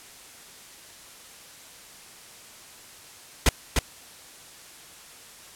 pink noise with echo, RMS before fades -17 dBFS, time 3.46-3.49 s, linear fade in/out 2 ms, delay 300 ms, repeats 1, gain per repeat -4 dB, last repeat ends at 3.79 s, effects white hiss -47 dBFS RMS until 5.55 s + low-pass 11000 Hz 12 dB/octave

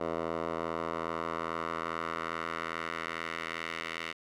10% pulse tone with band-pass filter sweep, 82.41 Hz, E2, in tune, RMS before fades -36 dBFS, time 0-4.13 s, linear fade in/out 10 ms, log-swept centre 720 to 2300 Hz, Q 1.6, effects none

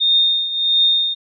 sine tone with tremolo, 3663 Hz, A#7, 31 cents flat, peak -10 dBFS, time 0-1.15 s, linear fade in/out 20 ms, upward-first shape triangle, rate 1.5 Hz, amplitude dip 75%, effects none

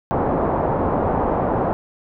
white low-pass noise, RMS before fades -20 dBFS, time 0.11-1.73 s, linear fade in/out 0 ms, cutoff 900 Hz, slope 24 dB/octave, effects none

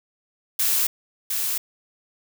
blue noise with echo, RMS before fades -21 dBFS, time 0.59-0.87 s, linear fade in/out 5 ms, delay 710 ms, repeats 1, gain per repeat -4 dB, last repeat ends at 1.58 s, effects none

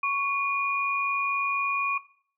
sine tone pair together, 1111 / 2439 Hz, C#6 / D#7, +4 / -35 cents, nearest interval octave + major second, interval 1361 cents, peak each -26 dBFS, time 0.03-1.98 s, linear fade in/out 5 ms, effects noise-tail reverb RT60 0.5 s tail -17 dB re dry

